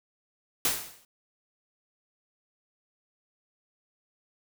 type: noise with exponential decay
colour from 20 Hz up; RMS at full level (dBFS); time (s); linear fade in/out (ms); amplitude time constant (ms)
white; -23; 0.65-1.05; 2; 86
effects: none